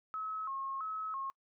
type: tone with vibrato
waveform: sine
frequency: 1180 Hz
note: D6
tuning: 8 cents sharp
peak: -36 dBFS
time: 0.14-1.3 s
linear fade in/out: 0 ms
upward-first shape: square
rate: 1.5 Hz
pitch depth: 150 cents each way
effects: noise-tail reverb RT60 0.1 s tail -25 dB re dry